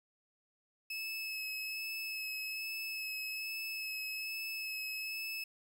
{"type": "tone with vibrato", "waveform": "30% pulse", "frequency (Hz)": 2591, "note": "E7", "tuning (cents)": -30, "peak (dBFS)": -35, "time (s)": [0.9, 5.44], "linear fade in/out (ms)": 5, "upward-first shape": "sine", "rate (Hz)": 1.2, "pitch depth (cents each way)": 14, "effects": ["11-bit"]}